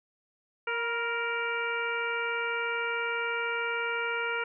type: harmonic tone with a mistuned harmonic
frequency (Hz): 466.2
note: A#4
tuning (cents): 0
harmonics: 1 / 2 / 3 / 4 / 5 / 6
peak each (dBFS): -35 / -37 / -32 / -40 / -35 / -41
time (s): 0.67-4.44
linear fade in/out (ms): 5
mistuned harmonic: 2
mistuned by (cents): +40
effects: none